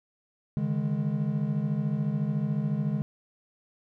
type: chord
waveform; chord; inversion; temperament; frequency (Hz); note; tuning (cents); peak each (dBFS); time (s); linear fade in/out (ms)
triangle; C# suspended second; none; equal with one note detuned; 141.67 / 155.56 / 207.7; C#3 / D#3 / G#3; +38 / 0 / 0; -28; 0.57-3.02; 0
effects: none